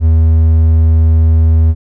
triangle tone, 80.4 Hz, E2, 43 cents flat, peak -3 dBFS, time 0-1.75 s, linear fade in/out 50 ms, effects none

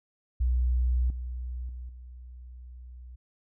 sine tone with level steps, 61.74 Hz, B1, in tune, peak -22 / -32 / -36 / -42 dBFS, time 0.4-3.16 s, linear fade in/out 10 ms, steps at 1.1 / 1.69 / 1.89 s, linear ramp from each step 2 ms, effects none

